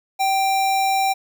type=tone with sample-and-hold; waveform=sine; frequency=775 Hz; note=G5; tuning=20 cents flat; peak=-16 dBFS; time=0.19-1.14 s; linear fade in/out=20 ms; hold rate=3150 Hz; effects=none